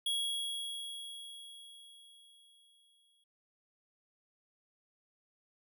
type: tone with exponential decay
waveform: square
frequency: 3322 Hz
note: G#7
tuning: in tune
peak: -31 dBFS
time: 0.06-3.24 s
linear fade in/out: 5 ms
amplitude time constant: 690 ms
effects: none